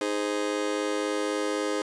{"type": "chord", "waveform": "40% pulse", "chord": "Ab major", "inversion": "second", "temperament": "just", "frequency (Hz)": [311.5, 415.3, 519.1], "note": ["Eb4", "Ab4", "C5"], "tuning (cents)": [2, 0, -14], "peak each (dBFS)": -30, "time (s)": [0.01, 1.82], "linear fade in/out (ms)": 2, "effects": ["resampled to 22050 Hz"]}